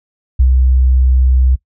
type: tone with ADSR envelope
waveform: sine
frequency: 64 Hz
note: C2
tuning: 38 cents flat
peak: -5 dBFS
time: 0.39-1.56 s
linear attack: 11 ms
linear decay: 68 ms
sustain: -2 dB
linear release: 15 ms
effects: noise-tail reverb RT60 0.1 s tail -21 dB re dry